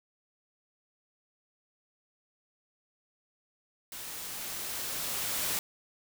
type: noise with level ramp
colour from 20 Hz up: white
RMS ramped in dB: -42 to -31 dBFS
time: 3.92-5.59 s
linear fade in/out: 2 ms
effects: none